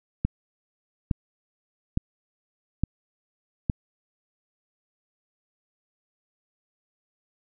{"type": "click train", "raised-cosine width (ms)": 5, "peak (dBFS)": -10, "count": 5, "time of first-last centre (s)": [0.25, 3.698], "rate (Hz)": 1.16, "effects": []}